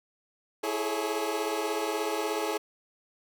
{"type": "chord", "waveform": "25% pulse", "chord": "A major seventh", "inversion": "second", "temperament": "equal with one note detuned", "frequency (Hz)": [329.6, 415.3, 431.9, 554.4], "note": ["E4", "G#4", "A4", "C#5"], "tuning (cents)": [0, 0, -32, 0], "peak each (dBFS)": [-31, -30, -29, -33], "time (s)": [0.63, 2.58], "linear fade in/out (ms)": 10, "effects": []}